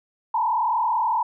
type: tone with frequency modulation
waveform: sine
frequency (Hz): 932.3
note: A#5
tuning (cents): 0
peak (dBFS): -19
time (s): 0.34-1.23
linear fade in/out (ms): 5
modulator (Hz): 38.8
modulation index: 1.8
effects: none